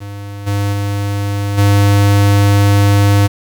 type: tone with level steps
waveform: square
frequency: 101 Hz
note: G#2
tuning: 48 cents flat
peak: -26 / -14 / -16 / -8 dBFS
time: 0-3.28 s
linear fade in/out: 20 ms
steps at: 0.46 / 0.72 / 1.57 s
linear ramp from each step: 20 ms
effects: 7-bit